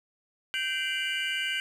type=tone cluster; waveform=triangle; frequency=1555 / 2063 / 2351 / 2831 / 2991 Hz; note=G6 / C7 / D7 / F7 / F#7; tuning=-14 / -25 / +1 / +23 / +18 cents; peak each=-31 / -36 / -33 / -33 / -33 dBFS; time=0.54-1.6 s; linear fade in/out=0 ms; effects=none